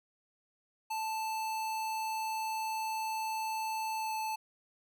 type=tone with pitch glide; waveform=square; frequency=880 to 874.4 Hz; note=A5 to A5; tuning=0 to -11 cents; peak=-34 dBFS; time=0.9-4.36 s; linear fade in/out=10 ms; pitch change=-11 cents; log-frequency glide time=3.98-4.14 s; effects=none